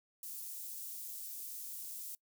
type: high-pass noise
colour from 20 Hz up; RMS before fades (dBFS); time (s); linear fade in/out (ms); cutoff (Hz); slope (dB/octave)
white; -45; 0.23-2.15; 2; 8400; 12
effects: noise-tail reverb RT60 0.1 s tail -23 dB re dry